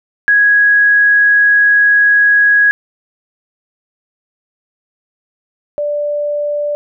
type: tone pair in turn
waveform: sine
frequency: 1661.2 / 587.3 Hz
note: G#6 / D5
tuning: 0 / 0 cents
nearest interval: octave + tritone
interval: 1800 cents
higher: first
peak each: -6 / -14 dBFS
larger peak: first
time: 0.28-2.71 / 5.78-6.75 s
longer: first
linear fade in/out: 0 ms
effects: none